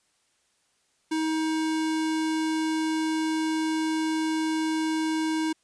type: tone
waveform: square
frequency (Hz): 316.6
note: D#4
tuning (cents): +30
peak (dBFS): -25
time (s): 1.11-5.53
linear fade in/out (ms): 10
effects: white hiss -69 dBFS RMS until 5.63 s + resampled to 22050 Hz